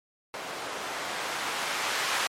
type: noise with low-pass filter sweep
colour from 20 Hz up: violet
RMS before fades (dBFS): -32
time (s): 0.34-2.27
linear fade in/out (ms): 0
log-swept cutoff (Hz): 650 to 1400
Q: 0.71
effects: MP3 64 kbps